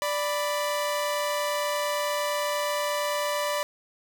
sawtooth tone pair together, 587.3 / 988.4 Hz, D5 / B5, 0 / +1 cents, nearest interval major sixth, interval 901 cents, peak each -23 / -27 dBFS, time 0.02-3.63 s, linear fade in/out 0 ms, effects none

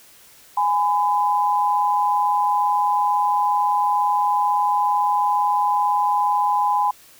sine tone pair together, 828.2 / 1006 Hz, G#5 / B5, -5 / +32 cents, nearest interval minor third, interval 337 cents, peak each -19 dBFS, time 0.57-6.91 s, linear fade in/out 5 ms, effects white hiss -49 dBFS RMS until 7.19 s

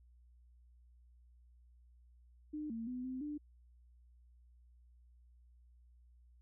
sine tone with pitch steps, 302.3 / 227.4 / 250.7 / 257.9 / 296.5 Hz, D#4 / A#3 / B3 / C4 / D4, -50 / -43 / +26 / -25 / +17 cents, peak -39 dBFS, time 2.53-3.38 s, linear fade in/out 10 ms, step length 170 ms, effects added 60 Hz sine -61 dBFS peak until 6.41 s

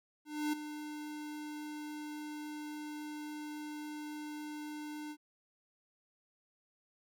square tone with ADSR envelope, 300.6 Hz, D4, 40 cents sharp, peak -31 dBFS, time 0.25-5.17 s, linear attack 280 ms, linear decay 8 ms, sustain -11 dB, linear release 62 ms, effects none

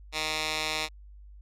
10% pulse tone with band-pass filter, 155.56 Hz, D#3, in tune, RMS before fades -31 dBFS, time 0.12-0.89 s, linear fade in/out 50 ms, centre 3700 Hz, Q 1.1, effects added 50 Hz sine -46 dBFS peak until 1.41 s

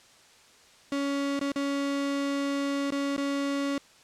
35% pulse tone with dropouts, 280 Hz, C#4, 18 cents sharp, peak -25 dBFS, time 0.92-3.78 s, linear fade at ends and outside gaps 2 ms, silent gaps 1.393-1.412 / 1.519-1.559 / 2.906-2.921 / 3.165-3.178 s, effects white hiss -56 dBFS RMS until 4.03 s + low-pass 7000 Hz 12 dB/octave

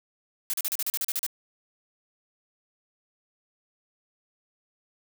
blue noise bursts, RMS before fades -28 dBFS, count 11, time 0.5-1.265 s, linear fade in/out 0 ms, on 35 ms, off 38 ms, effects none

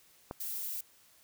click, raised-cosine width 1 ms, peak -24 dBFS, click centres 0.311 s
violet noise, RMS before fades -38 dBFS, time 0.4-0.81 s, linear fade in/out 5 ms
effects white hiss -63 dBFS RMS until 1.23 s

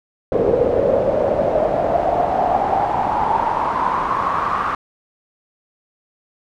brown noise with band-pass filter sweep, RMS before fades -18 dBFS, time 0.32-4.75 s, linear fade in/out 2 ms, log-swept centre 480 to 1200 Hz, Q 6.6, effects none

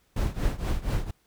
brown noise with tremolo, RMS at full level -23 dBFS, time 0.16-1.11 s, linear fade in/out 5 ms, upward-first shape triangle, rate 4.2 Hz, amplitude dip 90%, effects pink hiss -67 dBFS RMS until 1.26 s

